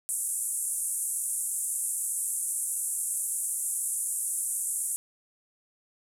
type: band-pass noise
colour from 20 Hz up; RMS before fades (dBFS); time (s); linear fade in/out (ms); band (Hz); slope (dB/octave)
pink; -31; 0.09-4.96; 0; 8200 to 11000; 48
effects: none